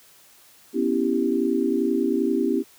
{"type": "chord", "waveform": "sine", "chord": "C# half-diminished seventh", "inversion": "third", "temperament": "equal", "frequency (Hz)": [246.9, 277.2, 329.6, 392], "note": ["B3", "C#4", "E4", "G4"], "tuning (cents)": [0, 0, 0, 0], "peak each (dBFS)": -25, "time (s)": [0.73, 2.64], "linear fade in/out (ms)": 50, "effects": ["white hiss -53 dBFS RMS until 2.78 s", "high-pass 60 Hz 12 dB/octave"]}